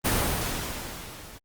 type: noise with level ramp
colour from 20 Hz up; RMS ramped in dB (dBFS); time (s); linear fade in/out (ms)
pink; -22 to -46; 0.04-1.39; 20
effects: Opus 32 kbps